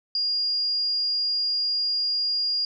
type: tone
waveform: sine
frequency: 4834 Hz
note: D8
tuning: 49 cents sharp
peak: -22 dBFS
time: 0.15-2.65 s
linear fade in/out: 2 ms
effects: none